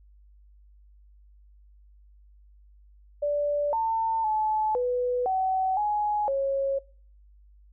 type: tone with pitch steps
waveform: sine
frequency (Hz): 583 / 899 / 863 / 494.4 / 756 / 837 / 547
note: D5 / A5 / A5 / B4 / F#5 / G#5 / C#5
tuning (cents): -13 / +37 / -34 / +2 / +37 / +13 / -23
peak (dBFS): -23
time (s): 3.22-6.79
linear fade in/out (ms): 10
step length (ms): 510
effects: noise-tail reverb RT60 0.5 s tail -25 dB re dry + added 50 Hz sine -52 dBFS peak until 7.72 s